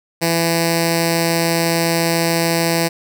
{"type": "tone with notch filter", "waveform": "5% pulse", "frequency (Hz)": 166.9, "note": "E3", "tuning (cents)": 22, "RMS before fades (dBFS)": -17, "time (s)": [0.21, 2.89], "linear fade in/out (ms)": 20, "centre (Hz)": 1300, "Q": 0.8, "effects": []}